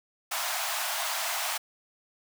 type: high-pass noise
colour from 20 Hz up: pink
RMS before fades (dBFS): -31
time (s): 0.31-1.58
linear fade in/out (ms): 10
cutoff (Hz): 630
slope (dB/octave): 96
effects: none